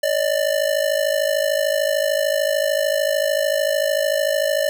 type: ring-modulated tone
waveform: square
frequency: 594 Hz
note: D5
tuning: 20 cents sharp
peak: -15 dBFS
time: 0.03-4.69 s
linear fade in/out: 0 ms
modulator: 26.7 Hz
effects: none